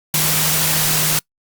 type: tone in noise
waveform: sine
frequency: 155.56 Hz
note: D#3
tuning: in tune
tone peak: -24 dBFS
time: 0.14-1.19 s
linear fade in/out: 2 ms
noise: white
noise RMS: -17 dBFS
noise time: 0.14-1.19 s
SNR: -10 dB
effects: noise-tail reverb RT60 0.1 s tail -25 dB re dry + Opus 48 kbps